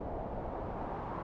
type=noise with low-pass filter sweep; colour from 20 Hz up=pink; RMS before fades=-39 dBFS; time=0-1.23 s; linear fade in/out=10 ms; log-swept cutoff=660 to 1000 Hz; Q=2.3; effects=none